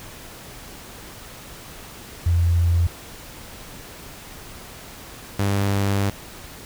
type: tone pair in turn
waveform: sine / sawtooth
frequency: 85.6 / 99.77 Hz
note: F2 / G2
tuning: -34 / +31 cents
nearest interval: minor third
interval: 265 cents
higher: second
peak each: -15 / -15 dBFS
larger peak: neither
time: 2.26-2.87 / 5.39-6.1 s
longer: second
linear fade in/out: 5 ms
effects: pink hiss -40 dBFS RMS until 6.65 s